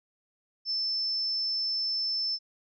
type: tone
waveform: sine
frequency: 5290 Hz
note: E8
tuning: 5 cents sharp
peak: -27 dBFS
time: 0.65-2.39 s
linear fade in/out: 50 ms
effects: none